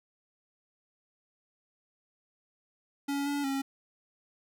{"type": "tone with pitch steps", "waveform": "square", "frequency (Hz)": [281.4, 285.8, 272.4], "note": ["C#4", "D4", "C#4"], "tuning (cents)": [26, -47, -30], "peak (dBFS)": -30, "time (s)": [3.08, 3.62], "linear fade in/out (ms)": 10, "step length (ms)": 180, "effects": []}